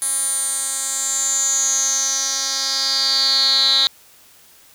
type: tone with band-pass filter sweep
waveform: 10% pulse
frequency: 270 Hz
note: C#4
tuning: 45 cents flat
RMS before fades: -19 dBFS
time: 0.02-3.87 s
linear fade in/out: 0 ms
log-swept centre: 9800 to 3900 Hz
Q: 9
effects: white hiss -49 dBFS RMS until 4.74 s